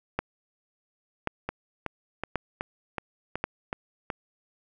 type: two click trains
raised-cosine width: 0.5 ms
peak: -11 / -15 dBFS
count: 4 / 8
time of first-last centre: 0.19-3.44 / 1.49-4.102 s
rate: 0.923 / 2.68 Hz
effects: none

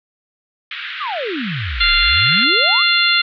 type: band-pass noise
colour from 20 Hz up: pink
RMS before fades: -28 dBFS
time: 0.71-2.44 s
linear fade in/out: 2 ms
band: 1400 to 3700 Hz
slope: 48 dB/octave
type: exponential two-way sweep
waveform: sine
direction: down then up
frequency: 1300 to 31.87 to 1300 Hz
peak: -21 dBFS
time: 1-2.83 s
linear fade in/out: 10 ms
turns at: 1.93 s
type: harmonic tone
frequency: 695 Hz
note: F5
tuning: 9 cents flat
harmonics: 2 / 3 / 4 / 5 / 6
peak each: -18 / -18 / -18 / -18 / -18 dBFS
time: 1.8-3.22 s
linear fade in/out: 10 ms
effects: none

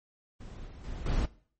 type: noise with level steps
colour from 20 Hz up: brown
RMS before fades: -43 / -46 / -39 / -28 dBFS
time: 0.4-1.26 s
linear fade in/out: 10 ms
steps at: 0.67 / 0.84 / 1.06 s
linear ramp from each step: 2 ms
effects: noise-tail reverb RT60 0.5 s tail -20 dB re dry + MP3 32 kbps

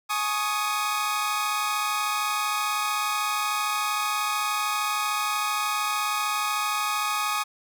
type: chord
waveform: sawtooth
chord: Ab suspended fourth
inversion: none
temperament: equal with one note detuned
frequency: 840.7 / 1108.7 / 1244.5 Hz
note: Ab5 / Db6 / Eb6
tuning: +21 / 0 / 0 cents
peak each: -27 / -27 / -23 dBFS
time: 0.09-7.44 s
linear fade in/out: 20 ms
effects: none

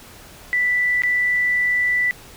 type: tone with dropouts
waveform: sine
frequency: 1975.5 Hz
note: B6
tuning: in tune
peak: -16 dBFS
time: 0.53-2.11 s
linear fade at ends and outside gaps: 0 ms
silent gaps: 1.02-1.035 s
effects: pink hiss -43 dBFS RMS until 2.36 s

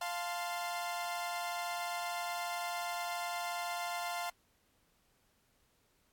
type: chord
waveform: sawtooth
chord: F major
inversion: none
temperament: equal with one note detuned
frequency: 698.5 / 880 / 1043.5 Hz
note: F5 / A5 / C6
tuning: 0 / 0 / -5 cents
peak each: -34 / -40 / -39 dBFS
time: 0.01-4.3 s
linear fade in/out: 5 ms
effects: pink hiss -73 dBFS RMS until 6.12 s + AAC 64 kbps

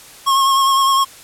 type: tone with vibrato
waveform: square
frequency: 1084 Hz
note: C#6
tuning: 39 cents flat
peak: -12 dBFS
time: 0.26-1.05 s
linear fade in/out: 20 ms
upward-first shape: sine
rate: 9.8 Hz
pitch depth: 27 cents each way
effects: white hiss -40 dBFS RMS until 1.23 s + low-pass 12000 Hz 12 dB/octave

